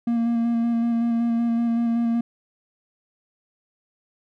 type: tone with vibrato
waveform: triangle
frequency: 233.1 Hz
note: A#3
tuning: in tune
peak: -17 dBFS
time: 0.07-2.21 s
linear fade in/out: 5 ms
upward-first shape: square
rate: 5.3 Hz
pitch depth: 14 cents each way
effects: none